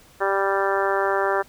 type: harmonic tone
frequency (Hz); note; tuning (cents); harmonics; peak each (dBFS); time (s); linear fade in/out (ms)
196; G3; 0; 2 / 3 / 4 / 5 / 6 / 7 / 8 / 9; -24 / -26 / -27 / -28 / -29 / -29 / -30 / -31; 0.2-1.43; 20
effects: pink hiss -52 dBFS RMS until 1.48 s